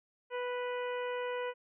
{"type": "harmonic tone", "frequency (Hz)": 493.2, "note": "B4", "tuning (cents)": -2, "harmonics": [1, 2, 3, 4, 5, 6], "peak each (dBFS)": [-35, -41, -45, -47, -49, -51], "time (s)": [0.3, 1.54], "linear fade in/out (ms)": 50, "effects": []}